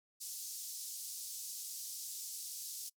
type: band-pass noise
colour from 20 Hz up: pink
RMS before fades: -45 dBFS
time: 0.2-2.9 s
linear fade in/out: 20 ms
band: 5100 to 15000 Hz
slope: 24 dB/octave
effects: noise-tail reverb RT60 0.1 s tail -22 dB re dry